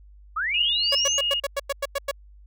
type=linear sweep; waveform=sine; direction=up; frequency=1174.7 to 6740 Hz; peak=-23 dBFS; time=0.36-1.19 s; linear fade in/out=10 ms
type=tone with tremolo; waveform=sine; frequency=2860 Hz; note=F7; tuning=41 cents sharp; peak=-21 dBFS; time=0.54-1.4 s; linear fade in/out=5 ms; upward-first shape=triangle; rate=3 Hz; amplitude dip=35%
type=tone bursts; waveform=sawtooth; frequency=560 Hz; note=C#5; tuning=18 cents sharp; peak=-19 dBFS; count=10; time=0.92-2.113 s; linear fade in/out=5 ms; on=32 ms; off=97 ms
effects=added 50 Hz sine -46 dBFS peak until 2.46 s